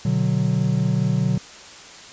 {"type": "chord", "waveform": "triangle", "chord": "B minor", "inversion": "none", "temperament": "just", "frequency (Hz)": [123.47, 148.16, 185.21], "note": ["B2", "D3", "F#3"], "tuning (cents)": [0, 16, 2], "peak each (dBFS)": -20, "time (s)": [0.05, 1.38], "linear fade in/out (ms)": 5, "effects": ["white hiss -41 dBFS RMS until 2.12 s", "resampled to 16000 Hz"]}